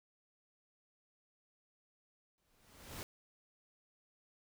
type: noise with exponential growth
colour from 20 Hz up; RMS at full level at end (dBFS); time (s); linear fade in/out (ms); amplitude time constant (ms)
pink; -43; 2.38-3.03; 0; 140
effects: none